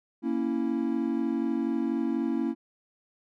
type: chord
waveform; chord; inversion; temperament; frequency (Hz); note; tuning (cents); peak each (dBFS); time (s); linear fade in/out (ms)
triangle; A# diminished; none; equal; 233.1 / 277.2 / 329.6; A#3 / C#4 / E4; 0 / 0 / 0; -28; 0.22-2.55; 50
effects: none